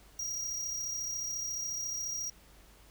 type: tone with amplitude modulation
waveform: square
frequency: 5710 Hz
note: F8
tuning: 37 cents sharp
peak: -33 dBFS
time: 0.19-2.3 s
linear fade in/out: 5 ms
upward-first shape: sine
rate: 34.2 Hz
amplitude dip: 35%
effects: added 50 Hz sine -59 dBFS peak until 2.9 s + pink hiss -60 dBFS RMS until 2.9 s